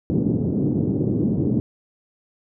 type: band-pass noise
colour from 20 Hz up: pink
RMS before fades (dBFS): -21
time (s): 0.1-1.6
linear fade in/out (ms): 0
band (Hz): 110 to 360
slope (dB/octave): 24
effects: none